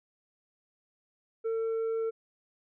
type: tone with tanh clipping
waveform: triangle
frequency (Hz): 450.6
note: A4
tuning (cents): +41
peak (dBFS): -29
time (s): 1.44-2.11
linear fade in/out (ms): 20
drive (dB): 8
effects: none